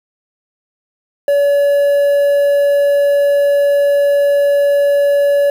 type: tone with quantisation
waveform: triangle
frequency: 569 Hz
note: C#5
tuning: 45 cents sharp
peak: -7 dBFS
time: 1.28-5.5 s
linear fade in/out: 2 ms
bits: 6
effects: none